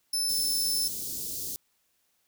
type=tone; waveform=25% pulse; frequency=5274 Hz; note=E8; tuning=in tune; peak=-21 dBFS; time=0.13-0.88 s; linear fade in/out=5 ms
type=band-stop noise; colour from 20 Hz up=white; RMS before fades=-35 dBFS; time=0.29-1.56 s; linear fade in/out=0 ms; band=430 to 4500 Hz; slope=24 dB/octave
effects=white hiss -72 dBFS RMS until 2.27 s